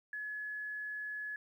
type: tone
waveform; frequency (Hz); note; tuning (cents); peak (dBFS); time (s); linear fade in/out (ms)
sine; 1700; G#6; +40; -38; 0.13-1.36; 2
effects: 12-bit